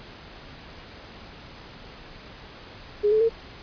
sine tone with pitch steps, 415.3 / 434.7 / 455 Hz, G#4 / A4 / A#4, 0 / -21 / -42 cents, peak -17 dBFS, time 3.03-3.294 s, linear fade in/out 20 ms, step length 88 ms, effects pink hiss -44 dBFS RMS until 3.62 s + resampled to 11025 Hz

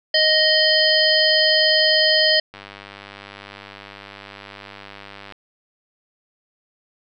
harmonic tone, 622.3 Hz, D#5, in tune, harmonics 1 / 3 / 5 / 7 / 8, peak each -20 / -20 / -20 / -20 / -20 dBFS, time 0.14-2.4 s, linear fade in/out 5 ms
click train, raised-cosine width 0.3 ms, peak -21 dBFS, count 279, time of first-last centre 2.54-5.323 s, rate 99.9 Hz
effects none

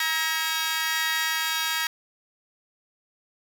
20% pulse tone cluster, 947 / 1289 / 1627 / 1893 / 2248 Hz, A#5 / E6 / G#6 / A#6 / C#7, +27 / -39 / -36 / +26 / +24 cents, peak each -27 / -28 / -24 / -24 / -29 dBFS, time 0-1.87 s, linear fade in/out 2 ms, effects none

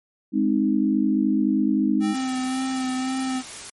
sine chord, Ab major, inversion none, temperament equal, 207.7 / 261.6 / 311.1 Hz, Ab3 / C4 / Eb4, 0 / 0 / 0 cents, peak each -22 dBFS, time 0.32-2.16 s, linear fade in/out 50 ms
square tone with vibrato, 260 Hz, C4, 11 cents flat, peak -24 dBFS, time 2-3.43 s, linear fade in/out 50 ms, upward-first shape sine, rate 1.9 Hz, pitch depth 21 cents each way
white noise, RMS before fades -37 dBFS, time 2.14-3.7 s, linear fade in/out 5 ms
effects MP3 48 kbps

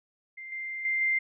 sine tone with level steps, 2093 Hz, C7, in tune, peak -39 / -33 / -25 / -23 dBFS, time 0.37-1.19 s, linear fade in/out 10 ms, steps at 0.52 / 0.85 / 1.01 s, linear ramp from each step 2 ms, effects none

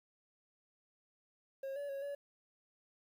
triangle tone with pitch steps, 541 / 571 / 551 / 568 Hz, C#5 / D5 / C#5 / C#5, -42 / -49 / -11 / +42 cents, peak -37 dBFS, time 1.63-2.15 s, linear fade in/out 5 ms, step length 130 ms, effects 11-bit

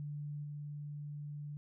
sine tone with level steps, 146.83 Hz, D3, in tune, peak -39 / -41 dBFS, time 0-1.57 s, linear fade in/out 0 ms, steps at 0.43 s, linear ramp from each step 20 ms, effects none

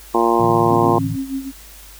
harmonic tone, 116.54 Hz, A#2, in tune, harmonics 2 / 3 / 4 / 5 / 6 / 7 / 8 / 9, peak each -24 / -17 / -22 / -27 / -22 / -22 / -21 / -20 dBFS, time 0.14-0.99 s, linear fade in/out 10 ms
sine chord, A suspended fourth, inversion none, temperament equal, 110 / 146.83 / 164.81 Hz, A2 / D3 / E3, 0 / 0 / 0 cents, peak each -23 / -27 / -25 dBFS, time 0.39-1.16 s, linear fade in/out 10 ms
sine tone with tremolo, 269.4 Hz, C#4, 49 cents flat, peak -19 dBFS, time 0.68-1.52 s, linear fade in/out 50 ms, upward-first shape sine, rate 6.3 Hz, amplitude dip 75%
effects added 50 Hz sine -42 dBFS peak until 1.99 s + white hiss -42 dBFS RMS until 1.99 s

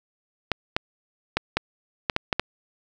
clicks, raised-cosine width 0.3 ms, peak -5 dBFS, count 8, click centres 0.517 / 0.765 / 1.37 / 1.57 / 2.098 / 2.164 / 2.328 / 2.396 s, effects none

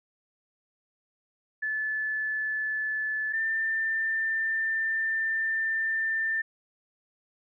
sine tone pair in turn, 1736 / 1788.9 Hz, A6 / A6, -24 / +28 cents, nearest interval minor second, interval 52 cents, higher second, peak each -27 / -25 dBFS, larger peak second, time 1.62-3.33 / 3.33-6.42 s, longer second, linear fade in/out 10 ms, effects none

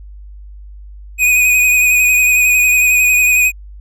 square tone with vibrato, 2489 Hz, D#7, in tune, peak -9 dBFS, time 1.18-3.52 s, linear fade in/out 50 ms, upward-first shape sine, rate 11 Hz, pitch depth 26 cents each way, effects added 50 Hz sine -31 dBFS peak until 3.8 s

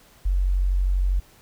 sine tone, 46.25 Hz, F#1, in tune, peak -18 dBFS, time 0.25-1.2 s, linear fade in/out 10 ms, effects pink hiss -54 dBFS RMS until 1.41 s

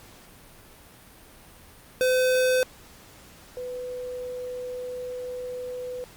square / sine tone pair in turn, 510 / 498.9 Hz, C5 / B4, -44 / +17 cents, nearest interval unison, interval 39 cents, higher first, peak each -20 / -31 dBFS, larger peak first, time 2.01-2.63 / 3.57-6.04 s, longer second, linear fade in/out 0 ms, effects pink hiss -50 dBFS RMS until 6.16 s + Opus 48 kbps

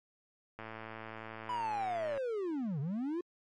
click train, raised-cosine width 0.5 ms, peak -29 dBFS, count 177, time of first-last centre 0.59-2.176 s, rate 111 Hz
triangle linear two-way sweep, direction down then up, 1000 to 130.81 to 361 Hz, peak -31 dBFS, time 1.49-3.21 s, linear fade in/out 5 ms, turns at 2.8 s
effects MP3 48 kbps

